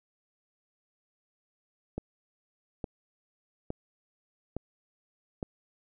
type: click train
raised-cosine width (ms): 2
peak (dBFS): -20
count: 5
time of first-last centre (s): 1.98-5.428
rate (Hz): 1.16
effects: none